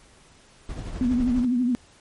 brown noise with tremolo, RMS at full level -30 dBFS, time 0.69-1.45 s, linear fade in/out 2 ms, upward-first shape triangle, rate 12 Hz, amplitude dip 55%
sine tone with vibrato, 246.9 Hz, B3, in tune, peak -19 dBFS, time 1.01-1.75 s, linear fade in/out 0 ms, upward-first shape triangle, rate 12 Hz, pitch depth 91 cents each way
effects pink hiss -54 dBFS RMS until 2 s + MP3 48 kbps

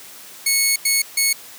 10% pulse tone bursts at uneven times, 2200 Hz, C#7, 14 cents flat, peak -6 dBFS, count 3, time 0.46-0.76 / 0.85-1.02 / 1.17-1.33 s, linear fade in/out 5 ms, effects white hiss -40 dBFS RMS until 1.58 s + high-pass 150 Hz 12 dB/octave

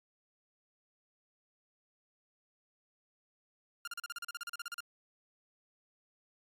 sawtooth tone bursts, 1400 Hz, F6, 4 cents sharp, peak -35 dBFS, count 16, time 3.85-4.805 s, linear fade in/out 2 ms, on 25 ms, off 37 ms, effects AAC 64 kbps

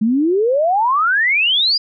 sine exponential sweep, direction up, 207.7 to 4978 Hz, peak -12 dBFS, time 0.01-1.78 s, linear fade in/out 10 ms, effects none

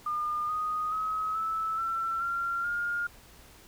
sine tone with pitch steps, 1211 / 1242.9 / 1275.6 / 1309.2 / 1343.7 / 1379.1 / 1415.4 Hz, D#6 / D#6 / D#6 / E6 / E6 / F6 / F6, -47 / -2 / +43 / -12 / +33 / -22 / +23 cents, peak -28 dBFS, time 0.06-3.07 s, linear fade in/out 5 ms, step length 430 ms, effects added 60 Hz sine -63 dBFS peak until 3.67 s + pink hiss -54 dBFS RMS until 3.67 s

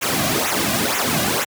pink noise with flanger, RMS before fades -20 dBFS, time 0.01-1.45 s, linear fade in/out 20 ms, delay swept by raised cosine 0.21 to 2.31 ms, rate 2.1 Hz, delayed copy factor -0.8, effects high-pass 100 Hz 12 dB/octave

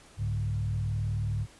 sine tone with frequency modulation, 104.5 Hz, G#2, 11 cents sharp, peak -27 dBFS, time 0.17-1.47 s, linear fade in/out 50 ms, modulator 39 Hz, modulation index 0.86, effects pink hiss -55 dBFS RMS until 1.59 s + resampled to 24000 Hz

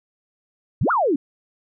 sine exponential two-way sweep, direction up then down, 86.4 to 1479 to 256.1 Hz, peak -16 dBFS, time 0.81-1.16 s, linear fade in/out 5 ms, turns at 0.91 s, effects none

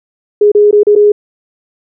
sine tone with dropouts, 415.3 Hz, G#4, in tune, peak -3 dBFS, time 0.41-1.12 s, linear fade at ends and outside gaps 5 ms, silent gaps 0.518-0.549 / 0.711-0.727 / 0.833-0.868 / 0.953-0.96 s, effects none

